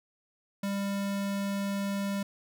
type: tone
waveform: square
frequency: 198.9 Hz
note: G3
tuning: 25 cents sharp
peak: -30 dBFS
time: 0.63-2.23 s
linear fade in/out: 5 ms
effects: none